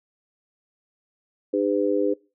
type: harmonic tone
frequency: 100.9 Hz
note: G#2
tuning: 49 cents flat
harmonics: 3 / 4 / 5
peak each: -24 / -24 / -24 dBFS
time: 1.53-2.14 s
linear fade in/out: 10 ms
effects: noise-tail reverb RT60 0.3 s tail -23 dB re dry